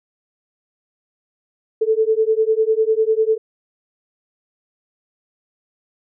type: beating tone pair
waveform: sine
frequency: 435.6 / 445.6 Hz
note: A4 / A4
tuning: -17 / +22 cents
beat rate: 10 Hz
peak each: -17 dBFS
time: 1.81-3.38 s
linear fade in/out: 10 ms
effects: none